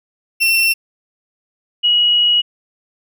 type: tone pair in turn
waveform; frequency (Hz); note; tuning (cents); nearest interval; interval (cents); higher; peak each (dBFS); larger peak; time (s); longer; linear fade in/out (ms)
35% pulse / sine; 2706 / 2907; E7 / F#7; +45 / -31; minor second; 124; second; -10; neither; 0.4-0.74 / 1.83-2.42; second; 20
effects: none